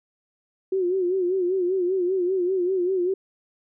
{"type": "tone with vibrato", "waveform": "sine", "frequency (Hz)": 367.2, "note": "F#4", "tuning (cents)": -13, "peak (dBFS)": -20, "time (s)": [0.72, 3.14], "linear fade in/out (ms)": 5, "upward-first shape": "sine", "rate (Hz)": 5.1, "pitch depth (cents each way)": 86, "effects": []}